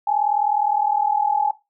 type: tone pair together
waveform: sine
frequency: 819 / 858.7 Hz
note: G#5 / A5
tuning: -24 / -42 cents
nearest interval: minor second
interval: 82 cents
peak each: -19 / -21 dBFS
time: 0.07-1.51 s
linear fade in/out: 5 ms
effects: noise-tail reverb RT60 0.2 s tail -17 dB re dry